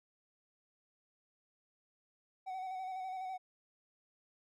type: tone with vibrato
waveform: triangle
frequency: 751 Hz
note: F#5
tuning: 26 cents sharp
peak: -37 dBFS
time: 2.46-3.38 s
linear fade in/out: 20 ms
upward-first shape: square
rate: 12 Hz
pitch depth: 26 cents each way
effects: none